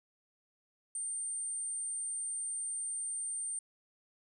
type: tone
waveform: sine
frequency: 8870 Hz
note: C#9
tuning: in tune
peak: -35 dBFS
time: 0.95-3.59 s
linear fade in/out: 2 ms
effects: none